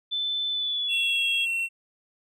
sine tone with pitch glide, 3520 to 3284 Hz, A7 to G#7, 0 to -20 cents, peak -25 dBFS, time 0.11-1.46 s, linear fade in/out 20 ms, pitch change -120 cents, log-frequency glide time 0.5-1.28 s
triangle tone, 2716 Hz, F7, 49 cents flat, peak -23 dBFS, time 0.88-1.69 s, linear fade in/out 50 ms
effects none

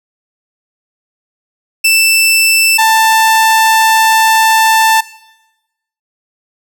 sawtooth tone pair in turn, 2658 / 887 Hz, E7 / A5, +14 / +14 cents, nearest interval octave + perfect fifth, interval 1900 cents, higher first, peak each -3 dBFS, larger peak neither, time 1.84-2.78 / 2.78-5.01 s, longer second, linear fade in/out 10 ms, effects noise-tail reverb RT60 1.0 s tail -19 dB re dry

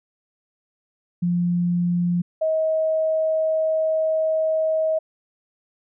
sine tone pair in turn, 175 / 634.5 Hz, F3 / D#5, +4 / +34 cents, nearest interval octave + minor seventh, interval 2230 cents, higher second, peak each -18 dBFS, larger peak neither, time 1.22-2.22 / 2.41-4.99 s, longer second, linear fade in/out 10 ms, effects none

